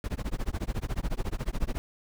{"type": "noise with tremolo", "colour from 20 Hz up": "brown", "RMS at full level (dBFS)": -27, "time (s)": [0.04, 1.78], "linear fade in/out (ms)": 0, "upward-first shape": "sine", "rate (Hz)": 14, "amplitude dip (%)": 100, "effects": []}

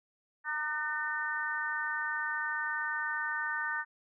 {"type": "harmonic tone with a mistuned harmonic", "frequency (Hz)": 302.3, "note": "D#4", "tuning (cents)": -50, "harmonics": [3, 4, 5, 6], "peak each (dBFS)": [-40, -40, -35, -35], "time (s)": [0.44, 3.85], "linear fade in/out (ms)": 50, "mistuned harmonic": 3, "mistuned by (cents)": 25, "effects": []}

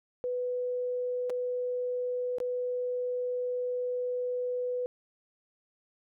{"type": "tone with dropouts", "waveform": "sine", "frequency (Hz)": 496, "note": "B4", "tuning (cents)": 7, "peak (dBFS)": -29, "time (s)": [0.24, 4.86], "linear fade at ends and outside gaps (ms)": 0, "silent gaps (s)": [[1.297, 1.302], [2.384, 2.402]], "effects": []}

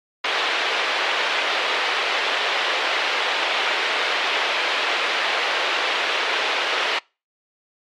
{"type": "band-pass noise", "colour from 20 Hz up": "white", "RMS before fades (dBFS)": -22, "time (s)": [0.24, 6.99], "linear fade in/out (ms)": 5, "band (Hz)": [400, 3400], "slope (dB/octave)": 24, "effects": ["noise-tail reverb RT60 0.3 s tail -26 dB re dry", "MP3 64 kbps"]}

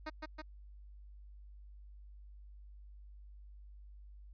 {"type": "tone with echo", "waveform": "10% pulse", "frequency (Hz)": 310, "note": "D#4", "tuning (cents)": -6, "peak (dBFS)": -31, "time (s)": [0.06, 0.1], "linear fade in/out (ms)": 10, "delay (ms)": 160, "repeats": 2, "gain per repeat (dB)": -2, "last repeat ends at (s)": 0.42, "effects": ["added 50 Hz sine -51 dBFS peak until 4.33 s", "resampled to 11025 Hz"]}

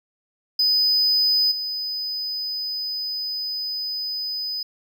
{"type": "tone with level steps", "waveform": "triangle", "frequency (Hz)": 5000, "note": "D#8", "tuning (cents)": 8, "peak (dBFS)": [-15, -24], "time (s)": [0.59, 4.63], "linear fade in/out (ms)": 5, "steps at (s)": 1.51, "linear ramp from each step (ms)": 10, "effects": []}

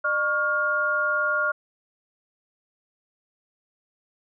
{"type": "tone cluster", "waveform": "sine", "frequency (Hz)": [603, 1118, 1411], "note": ["D5", "C#6", "F6"], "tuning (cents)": [46, 14, 17], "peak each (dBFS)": [-29, -29, -22], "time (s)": [0.04, 1.52], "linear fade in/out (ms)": 10, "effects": []}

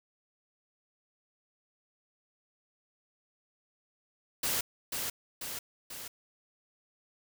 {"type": "noise with echo", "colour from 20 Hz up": "white", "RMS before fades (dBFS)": -31, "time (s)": [4.43, 4.61], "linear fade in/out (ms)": 5, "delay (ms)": 490, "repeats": 3, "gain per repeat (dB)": -4, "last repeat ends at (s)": 6.08, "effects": []}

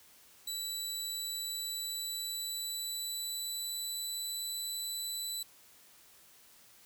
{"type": "tone with pitch glide", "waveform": "20% pulse", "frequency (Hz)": [3951, 3978], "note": ["B7", "B7"], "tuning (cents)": [0, 12], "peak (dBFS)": -30, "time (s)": [0.47, 5.43], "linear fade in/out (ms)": 5, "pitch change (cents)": 12, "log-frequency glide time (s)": [1.08, 4.55], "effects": ["white hiss -60 dBFS RMS until 6.85 s"]}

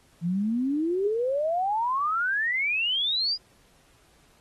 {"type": "exponential sweep", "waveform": "sine", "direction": "up", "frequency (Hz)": [163.7, 4978], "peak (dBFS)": -23, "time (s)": [0.21, 3.38], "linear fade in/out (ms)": 50, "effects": ["pink hiss -61 dBFS RMS until 4.4 s", "AAC 32 kbps"]}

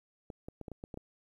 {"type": "clicks", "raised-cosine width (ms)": 2, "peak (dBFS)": -29, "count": 8, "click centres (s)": [0.302, 0.485, 0.613, 0.682, 0.717, 0.839, 0.942, 0.974], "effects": ["11-bit"]}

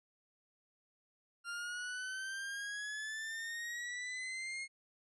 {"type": "exponential sweep", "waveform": "40% pulse", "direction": "up", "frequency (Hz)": [1390, 2159], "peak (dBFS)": -39, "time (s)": [1.44, 4.68], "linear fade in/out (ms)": 50, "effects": ["resampled to 24000 Hz"]}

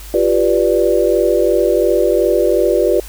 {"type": "chord", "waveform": "sine", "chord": "G dominant seventh", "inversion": "third", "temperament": "equal", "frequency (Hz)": [349.2, 392, 493.9, 587.3], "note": ["F4", "G4", "B4", "D5"], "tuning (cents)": [0, 0, 0, 0], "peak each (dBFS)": -16, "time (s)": [0.14, 3], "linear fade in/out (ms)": 2, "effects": ["added 50 Hz sine -31 dBFS peak until 3.08 s", "white hiss -37 dBFS RMS until 3.08 s"]}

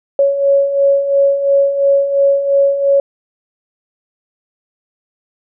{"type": "beating tone pair", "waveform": "sine", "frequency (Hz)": [554.4, 557.3], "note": ["C#5", "C#5"], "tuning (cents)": [0, 9], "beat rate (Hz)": 2.9, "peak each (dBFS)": [-17, -10], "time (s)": [0.19, 3], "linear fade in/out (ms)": 2, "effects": []}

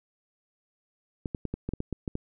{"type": "clicks", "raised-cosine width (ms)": 3, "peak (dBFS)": -18, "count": 10, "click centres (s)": [1.258, 1.348, 1.453, 1.54, 1.69, 1.736, 1.804, 1.927, 2.078, 2.154], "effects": []}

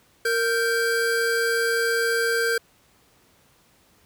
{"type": "tone pair together", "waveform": "square", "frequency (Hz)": [462.6, 1566], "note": ["A#4", "G6"], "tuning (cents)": [-13, -2], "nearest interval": "octave + major sixth", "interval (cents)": 2111, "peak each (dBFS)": -24, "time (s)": [0.25, 2.58], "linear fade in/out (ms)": 5, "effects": ["pink hiss -59 dBFS RMS until 4.05 s", "high-pass 60 Hz 12 dB/octave"]}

